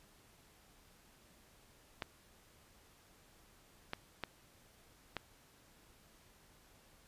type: clicks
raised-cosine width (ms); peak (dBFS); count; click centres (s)
0.3; -22; 4; 2.022 / 3.934 / 4.237 / 5.167
effects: pink hiss -65 dBFS RMS until 7.07 s + resampled to 32000 Hz